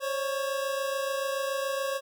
square tone cluster, 538 / 565 / 1110 Hz, C5 / C#5 / C#6, +48 / +33 / +2 cents, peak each -31 / -36 / -36 dBFS, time 0-2.01 s, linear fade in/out 50 ms, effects none

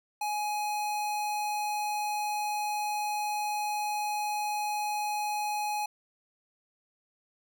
square tone, 838 Hz, G#5, 15 cents sharp, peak -30 dBFS, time 0.21-5.86 s, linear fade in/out 5 ms, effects none

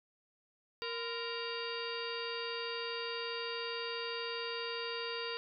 harmonic tone with a mistuned harmonic, 466.2 Hz, A#4, in tune, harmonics 1 / 2 / 3 / 4 / 5 / 6 / 7 / 8 / 9 / 10, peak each -41 / -46 / -46 / -48 / -50 / -44 / -55 / -48 / -57 / -45 dBFS, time 0.82-5.37 s, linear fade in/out 0 ms, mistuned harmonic 2, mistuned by +150 cents, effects none

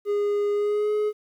triangle tone with pitch glide, 410.6 to 422.1 Hz, G#4 to G#4, -20 to +28 cents, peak -19 dBFS, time 0.05-1.13 s, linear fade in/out 50 ms, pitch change +48 cents, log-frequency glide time 0.52-0.92 s, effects 10-bit

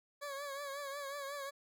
20% pulse tone with vibrato, 562 Hz, C#5, 24 cents sharp, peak -36 dBFS, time 0.21-1.51 s, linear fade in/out 20 ms, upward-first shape triangle, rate 5.5 Hz, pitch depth 69 cents each way, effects none

